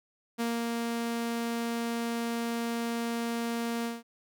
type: tone with ADSR envelope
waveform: sawtooth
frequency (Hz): 233.1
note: A#3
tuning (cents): 0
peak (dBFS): -24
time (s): 0.38-4.03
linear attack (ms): 25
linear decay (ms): 220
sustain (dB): -2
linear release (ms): 180
effects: none